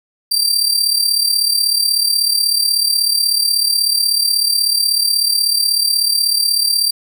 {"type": "tone with amplitude modulation", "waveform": "sawtooth", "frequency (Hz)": 4699, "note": "D8", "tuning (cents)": 0, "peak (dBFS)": -7, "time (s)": [0.31, 6.91], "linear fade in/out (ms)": 10, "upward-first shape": "sine", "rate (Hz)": 36.3, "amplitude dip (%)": 65, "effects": []}